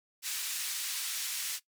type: band-pass noise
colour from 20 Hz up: white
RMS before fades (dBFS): -36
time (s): 0.22-1.6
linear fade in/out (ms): 50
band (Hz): 2000 to 11000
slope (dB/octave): 12
effects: noise-tail reverb RT60 0.1 s tail -17 dB re dry